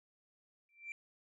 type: tone with exponential growth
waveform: sine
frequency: 2349 Hz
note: D7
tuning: in tune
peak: -36 dBFS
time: 0.69-0.92 s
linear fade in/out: 1 ms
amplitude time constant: 49 ms
effects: tanh soft clip ceiling -38 dBFS